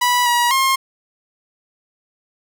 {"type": "tone with pitch steps", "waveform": "sawtooth", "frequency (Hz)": [981, 961, 1068], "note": ["B5", "B5", "C6"], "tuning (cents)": [-12, -48, 35], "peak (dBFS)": -10, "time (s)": [0.01, 0.76], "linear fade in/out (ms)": 10, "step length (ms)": 250, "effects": []}